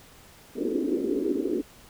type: band-pass noise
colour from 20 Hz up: pink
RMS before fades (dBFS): -27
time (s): 0.55-1.62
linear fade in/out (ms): 20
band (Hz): 260 to 430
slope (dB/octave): 48
effects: pink hiss -52 dBFS RMS until 1.89 s